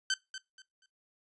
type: tone with echo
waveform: 15% pulse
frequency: 1540 Hz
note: G6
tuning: 31 cents flat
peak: -21 dBFS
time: 0.1-0.14 s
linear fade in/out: 2 ms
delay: 240 ms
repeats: 3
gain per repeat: -12 dB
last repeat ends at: 0.86 s
effects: noise-tail reverb RT60 0.2 s tail -20 dB re dry + resampled to 22050 Hz